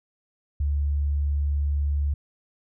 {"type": "tone", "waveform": "sine", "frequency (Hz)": 72, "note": "D2", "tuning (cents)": -34, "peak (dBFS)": -21, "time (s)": [0.6, 2.14], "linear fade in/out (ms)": 5, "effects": []}